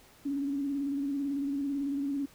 sine tone with vibrato, 280 Hz, C#4, 18 cents sharp, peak -29 dBFS, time 0.25-2.26 s, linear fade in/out 10 ms, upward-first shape square, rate 18 Hz, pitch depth 39 cents each way, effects pink hiss -58 dBFS RMS until 2.34 s

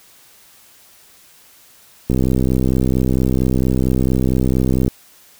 click train, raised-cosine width 3 ms, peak -4 dBFS, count 180, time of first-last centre 2.1-4.88 s, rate 64.4 Hz, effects white hiss -48 dBFS RMS until 5.39 s

